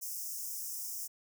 white high-pass noise, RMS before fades -40 dBFS, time 0.01-1.08 s, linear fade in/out 20 ms, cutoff 5200 Hz, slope 96 dB/octave, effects none

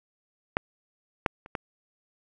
clicks, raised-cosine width 0.5 ms, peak -8 / -7 / -29 / -15 dBFS, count 4, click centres 0.569 / 1.262 / 1.461 / 1.552 s, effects none

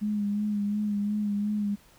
sine tone with vibrato, 207 Hz, G#3, 5 cents flat, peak -25 dBFS, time 0.01-1.76 s, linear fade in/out 20 ms, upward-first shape sine, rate 2.8 Hz, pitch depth 33 cents each way, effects pink hiss -58 dBFS RMS until 1.98 s

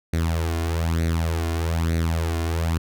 sawtooth tone with flanger, 82.41 Hz, E2, in tune, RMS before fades -23 dBFS, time 0.13-2.78 s, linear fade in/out 5 ms, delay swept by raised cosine 0.48 to 2.88 ms, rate 1.1 Hz, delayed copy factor +0.7, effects none

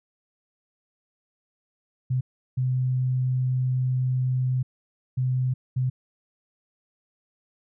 sine tone bursts at uneven times, 128 Hz, C3, 38 cents flat, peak -21 dBFS, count 4, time 2.1-2.21 / 2.57-4.63 / 5.17-5.54 / 5.76-5.9 s, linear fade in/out 10 ms, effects none

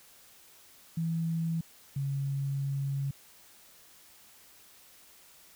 sine tone pair in turn, 164.5 / 138.33 Hz, E3 / C#3, -3 / -3 cents, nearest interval minor third, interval 300 cents, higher first, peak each -28 / -29 dBFS, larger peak first, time 0.97-1.61 / 1.96-3.11 s, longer second, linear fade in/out 5 ms, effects white hiss -57 dBFS RMS until 5.55 s

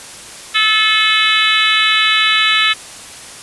harmonic tone with a mistuned harmonic, 434.1 Hz, A4, 23 cents flat, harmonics 3 / 4 / 5 / 6 / 7 / 8 / 9, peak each -18 / -18 / -18 / -18 / -18 / -18 / -18 dBFS, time 0.54-2.74 s, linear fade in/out 20 ms, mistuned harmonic 6, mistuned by -18 cents, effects white hiss -33 dBFS RMS until 3.42 s + resampled to 24000 Hz

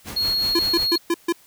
pink noise with tremolo, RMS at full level -32 dBFS, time 0.04-0.88 s, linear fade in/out 50 ms, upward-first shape sine, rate 5.3 Hz, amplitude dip 70%
triangle tone, 4304 Hz, C8, 48 cents sharp, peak -18 dBFS, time 0.16-0.98 s, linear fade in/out 10 ms
square tone bursts, 340 Hz, F4, 46 cents flat, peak -18 dBFS, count 5, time 0.55-1.325 s, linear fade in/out 5 ms, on 43 ms, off 140 ms
effects white hiss -53 dBFS RMS until 1.46 s

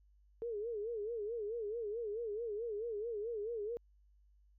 sine tone with vibrato, 441 Hz, A4, 4 cents sharp, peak -37 dBFS, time 0.42-3.77 s, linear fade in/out 0 ms, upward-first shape sine, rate 4.6 Hz, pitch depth 140 cents each way, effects added 50 Hz sine -64 dBFS peak until 4.58 s

